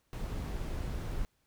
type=noise; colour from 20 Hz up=brown; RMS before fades=-36 dBFS; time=0.13-1.25 s; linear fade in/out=0 ms; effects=pink hiss -75 dBFS RMS until 1.46 s